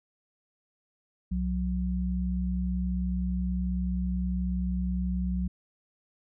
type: tone pair together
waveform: sine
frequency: 63.93 / 182.6 Hz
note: C2 / F#3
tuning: -40 / -23 cents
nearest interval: octave + tritone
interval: 1817 cents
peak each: -29 / -29 dBFS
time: 1.31-5.48 s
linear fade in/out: 10 ms
effects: none